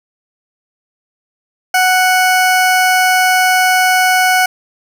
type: tone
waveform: 20% pulse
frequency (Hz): 740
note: F#5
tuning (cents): 0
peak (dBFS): -4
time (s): 1.74-4.46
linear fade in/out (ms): 5
effects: none